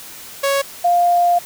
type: tone pair in turn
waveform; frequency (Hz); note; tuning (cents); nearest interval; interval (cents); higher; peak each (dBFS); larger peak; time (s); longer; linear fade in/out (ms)
sawtooth / sine; 554.4 / 700.7; C#5 / F5; 0 / +6; major third; 406; second; -11; neither; 0.43-0.62 / 0.84-1.39; second; 10
effects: white hiss -36 dBFS RMS until 1.45 s